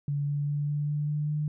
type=tone with pitch steps; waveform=sine; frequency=143.6 / 144.68 / 145.77 / 146.87 / 147.98 / 149.09 / 150.22 Hz; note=D3 / D3 / D3 / D3 / D3 / D3 / D3; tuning=-39 / -26 / -13 / 0 / +13 / +26 / +39 cents; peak=-26 dBFS; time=0.08-1.48 s; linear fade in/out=2 ms; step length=200 ms; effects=none